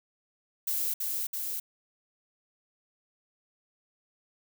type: noise with echo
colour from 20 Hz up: violet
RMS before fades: -30 dBFS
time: 0.67-0.94 s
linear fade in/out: 5 ms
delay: 330 ms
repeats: 2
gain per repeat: -2 dB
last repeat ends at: 1.6 s
effects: none